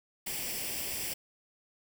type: noise with comb filter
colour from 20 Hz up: white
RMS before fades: -36 dBFS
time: 0.26-1.14 s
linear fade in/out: 10 ms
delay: 0.38 ms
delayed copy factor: +0.65
effects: none